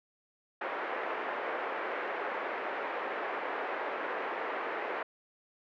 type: band-pass noise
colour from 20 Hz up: pink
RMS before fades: -36 dBFS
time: 0.61-5.03 s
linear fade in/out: 5 ms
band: 400 to 2100 Hz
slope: 24 dB/octave
effects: none